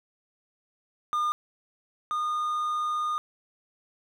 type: tone pair in turn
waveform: triangle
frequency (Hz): 1212 / 1222.5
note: D#6 / D#6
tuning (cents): -46 / -31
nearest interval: unison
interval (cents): 15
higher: second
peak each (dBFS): -22 / -24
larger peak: first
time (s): 1.13-1.32 / 2.11-3.18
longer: second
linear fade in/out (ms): 0
effects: none